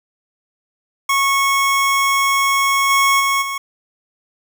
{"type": "tone with level steps", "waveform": "25% pulse", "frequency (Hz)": 1100, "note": "C#6", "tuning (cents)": -14, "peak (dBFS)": [-10, -8, -11, -18], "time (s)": [1.09, 3.58], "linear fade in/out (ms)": 5, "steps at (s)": [2.89, 3.19, 3.41], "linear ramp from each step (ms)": 20, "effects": []}